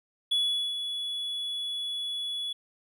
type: tone with ADSR envelope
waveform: triangle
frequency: 3400 Hz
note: G#7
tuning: 40 cents sharp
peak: -21 dBFS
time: 0.31-2.53 s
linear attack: 10 ms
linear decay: 420 ms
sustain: -8 dB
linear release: 7 ms
effects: none